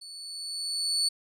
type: tone with level ramp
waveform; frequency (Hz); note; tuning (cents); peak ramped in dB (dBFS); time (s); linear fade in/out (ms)
35% pulse; 4458; C#8; +9; -41 to -21; 0.01-1.09; 10
effects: resampled to 32000 Hz